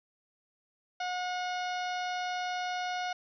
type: harmonic tone with a mistuned harmonic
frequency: 725 Hz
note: F#5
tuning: 35 cents flat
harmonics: 1 / 2 / 3 / 4 / 5 / 6 / 7 / 8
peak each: -33 / -39 / -43 / -45 / -47 / -49 / -50 / -51 dBFS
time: 1-3.13 s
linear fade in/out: 5 ms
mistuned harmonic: 6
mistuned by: -22 cents
effects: none